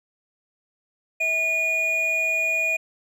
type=tone pair together; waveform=triangle; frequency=647.9 / 2446 Hz; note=E5 / D#7; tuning=-30 / -30 cents; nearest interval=octave + major seventh; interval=2300 cents; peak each=-29 / -19 dBFS; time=1.2-2.77 s; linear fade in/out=10 ms; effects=none